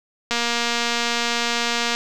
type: click train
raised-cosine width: 0.2 ms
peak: -5 dBFS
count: 388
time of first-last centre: 0.31-1.95 s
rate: 236 Hz
effects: none